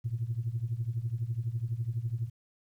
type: tone with tremolo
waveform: sine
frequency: 116.2 Hz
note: A#2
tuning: 5 cents flat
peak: -25 dBFS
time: 0.04-2.3 s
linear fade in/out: 20 ms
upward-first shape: triangle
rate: 12 Hz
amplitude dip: 95%
effects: tanh soft clip ceiling -23 dBFS + 11-bit